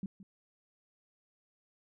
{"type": "tone with echo", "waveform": "sine", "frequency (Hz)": 192.9, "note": "G3", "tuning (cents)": -28, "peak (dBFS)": -34, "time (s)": [0.03, 0.06], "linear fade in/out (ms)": 2, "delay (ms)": 170, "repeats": 1, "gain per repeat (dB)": -15, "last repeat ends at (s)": 0.23, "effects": []}